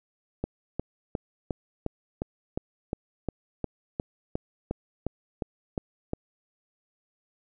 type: click train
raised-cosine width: 2 ms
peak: -15 dBFS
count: 17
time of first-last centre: 0.44-6.134 s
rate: 2.81 Hz
effects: none